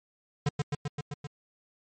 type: tone with echo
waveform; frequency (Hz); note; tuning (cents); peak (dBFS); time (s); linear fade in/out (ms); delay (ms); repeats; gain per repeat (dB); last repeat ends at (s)
square; 145.6; D3; -15; -24; 0.46-0.49; 5; 130; 6; -2; 1.27
effects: MP3 32 kbps